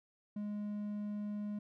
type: tone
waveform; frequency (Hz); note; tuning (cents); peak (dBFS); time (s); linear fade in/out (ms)
triangle; 207.7; G#3; 0; -35; 0.36-1.59; 5
effects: none